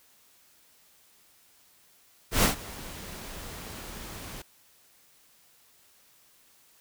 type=noise with ADSR envelope; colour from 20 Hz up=pink; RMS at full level=-20 dBFS; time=2.31-4.42 s; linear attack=120 ms; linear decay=120 ms; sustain=-21 dB; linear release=5 ms; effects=white hiss -61 dBFS RMS until 6.8 s